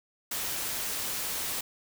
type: noise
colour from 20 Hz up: white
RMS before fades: -33 dBFS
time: 0.31-1.61 s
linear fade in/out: 5 ms
effects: none